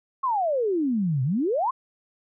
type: exponential two-way sweep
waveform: sine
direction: down then up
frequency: 1108.7 to 123.47 to 1108.7 Hz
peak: -21 dBFS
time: 0.23-1.71 s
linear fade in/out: 10 ms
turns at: 1.23 s
effects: none